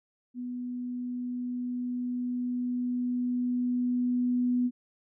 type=tone with level ramp; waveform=sine; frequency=246.9 Hz; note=B3; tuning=in tune; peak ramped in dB=-33 to -23 dBFS; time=0.34-4.71 s; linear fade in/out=50 ms; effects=none